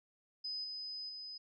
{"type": "tone with level steps", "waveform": "sine", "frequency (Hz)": 5020, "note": "D#8", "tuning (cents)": 15, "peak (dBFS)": [-38, -41, -44], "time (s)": [0.44, 1.38], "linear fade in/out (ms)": 10, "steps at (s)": [0.64, 1.09], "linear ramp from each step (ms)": 2, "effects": []}